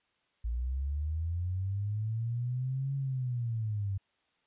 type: linear two-way sweep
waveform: sine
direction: up then down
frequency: 55.8 to 138.59 to 95.6 Hz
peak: -30 dBFS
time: 0.44-3.98 s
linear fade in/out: 10 ms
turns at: 2.95 s
effects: white hiss -74 dBFS RMS until 4.46 s + resampled to 8000 Hz